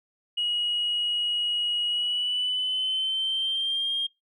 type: tone with pitch glide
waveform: sine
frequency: 2900 to 3218 Hz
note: F#7 to G7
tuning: -35 to +45 cents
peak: -23 dBFS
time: 0.37-4.07 s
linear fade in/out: 10 ms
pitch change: +180 cents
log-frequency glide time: 1.88-3.92 s
effects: noise-tail reverb RT60 0.2 s tail -25 dB re dry + tanh soft clip ceiling -20 dBFS